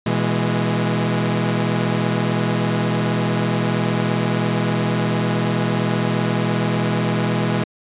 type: chord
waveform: sawtooth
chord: E major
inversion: second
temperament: equal with one note detuned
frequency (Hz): 121.42 / 164.81 / 207.7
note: B2 / E3 / G#3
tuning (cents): -29 / 0 / 0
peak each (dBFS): -18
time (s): 0.06-7.64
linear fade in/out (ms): 5
effects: resampled to 8000 Hz